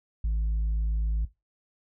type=tone; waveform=sine; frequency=53.9 Hz; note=A1; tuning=35 cents flat; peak=-21 dBFS; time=0.24-1.25 s; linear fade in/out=5 ms; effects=noise-tail reverb RT60 0.2 s tail -18 dB re dry + tanh soft clip ceiling -23 dBFS